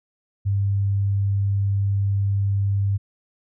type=tone; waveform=sine; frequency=99.4 Hz; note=G2; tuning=25 cents sharp; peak=-18 dBFS; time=0.45-2.98 s; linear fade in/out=20 ms; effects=none